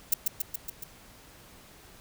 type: noise with echo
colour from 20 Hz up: violet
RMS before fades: -22 dBFS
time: 0.12-0.14 s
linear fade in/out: 5 ms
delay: 140 ms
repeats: 5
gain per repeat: -3 dB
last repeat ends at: 0.84 s
effects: pink hiss -53 dBFS RMS until 2 s